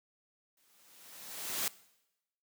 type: noise with exponential growth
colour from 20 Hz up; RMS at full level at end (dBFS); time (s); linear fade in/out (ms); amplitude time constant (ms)
white; -32; 0.57-1.68; 2; 240
effects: noise-tail reverb RT60 0.9 s tail -20 dB re dry + high-pass 150 Hz 12 dB/octave